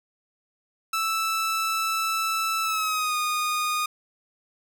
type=tone with pitch glide; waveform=sawtooth; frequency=1318.5 to 1230.2 Hz; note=E6 to D#6; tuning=0 to -20 cents; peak=-20 dBFS; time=0.93-3.86 s; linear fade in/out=5 ms; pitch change=-120 cents; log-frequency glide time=2.63-3.16 s; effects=none